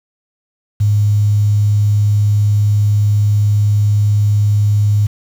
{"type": "tone with quantisation", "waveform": "sine", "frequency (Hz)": 103.83, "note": "G#2", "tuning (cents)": 0, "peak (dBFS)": -9, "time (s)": [0.8, 5.07], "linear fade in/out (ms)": 10, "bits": 6, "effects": []}